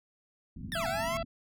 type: low-pass noise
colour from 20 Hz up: white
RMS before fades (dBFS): -41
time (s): 0.56-1.25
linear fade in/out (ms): 10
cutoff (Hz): 260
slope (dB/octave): 48
type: linear two-way sweep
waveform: 25% pulse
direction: down then up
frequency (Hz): 1873 to 704 to 1104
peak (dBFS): -30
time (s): 0.72-1.17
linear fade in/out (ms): 0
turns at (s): 0.87
type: harmonic tone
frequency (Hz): 666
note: E5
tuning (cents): +18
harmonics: 1 / 2 / 3 / 4 / 5 / 6 / 7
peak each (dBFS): -33 / -40 / -48 / -46 / -49 / -55 / -51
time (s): 0.75-1.23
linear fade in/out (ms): 5
effects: none